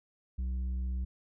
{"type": "tone with tanh clipping", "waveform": "triangle", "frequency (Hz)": 63.1, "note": "B1", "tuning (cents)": 38, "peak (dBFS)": -32, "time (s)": [0.38, 1.05], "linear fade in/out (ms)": 10, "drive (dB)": 10, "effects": []}